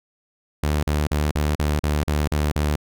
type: tone bursts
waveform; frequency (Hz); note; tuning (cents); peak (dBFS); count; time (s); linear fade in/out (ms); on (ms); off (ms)
sawtooth; 74.6; D2; +28; -15; 9; 0.63-2.758; 5; 200; 41
effects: none